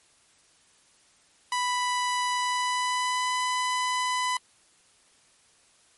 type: tone with pitch glide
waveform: sawtooth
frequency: 990 to 1001.5 Hz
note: B5 to B5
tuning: +4 to +24 cents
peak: -21 dBFS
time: 1.52-4.37 s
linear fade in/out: 2 ms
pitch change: +20 cents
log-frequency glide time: 2.34-3.33 s
effects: white hiss -61 dBFS RMS until 5.97 s + MP3 48 kbps